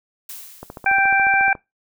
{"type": "noise with exponential decay", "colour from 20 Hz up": "blue", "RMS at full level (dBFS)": -33, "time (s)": [0.29, 1.26], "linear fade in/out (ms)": 5, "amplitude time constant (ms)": 210}
{"type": "click train", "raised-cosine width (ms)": 1, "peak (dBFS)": -19, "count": 14, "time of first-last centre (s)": [0.63, 1.552], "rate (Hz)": 14.1}
{"type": "harmonic tone", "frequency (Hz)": 784, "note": "G5", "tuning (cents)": 0, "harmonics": [1, 2, 3], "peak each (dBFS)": [-18, -17, -20], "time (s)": [0.86, 1.53], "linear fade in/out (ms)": 2}
{"effects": ["noise-tail reverb RT60 0.2 s tail -22 dB re dry"]}